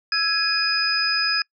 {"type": "tone cluster", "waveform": "sine", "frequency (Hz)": [1324, 1665, 2481, 5010], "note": ["E6", "G#6", "D#7", "D#8"], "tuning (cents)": [7, 4, -6, 11], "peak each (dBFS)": [-29, -24, -28, -21], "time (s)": [0.12, 1.42], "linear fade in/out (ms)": 2, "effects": ["noise-tail reverb RT60 0.1 s tail -26 dB re dry"]}